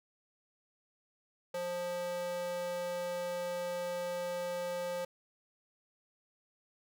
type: tone with high-pass filter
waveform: square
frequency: 176.4 Hz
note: F3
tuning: 18 cents sharp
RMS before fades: -37 dBFS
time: 1.54-5.05 s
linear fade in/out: 5 ms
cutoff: 470 Hz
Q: 2.9
effects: none